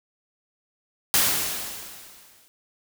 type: noise with exponential decay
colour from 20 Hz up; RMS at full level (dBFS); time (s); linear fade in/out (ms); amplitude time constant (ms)
white; -18; 1.14-2.48; 0; 290
effects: none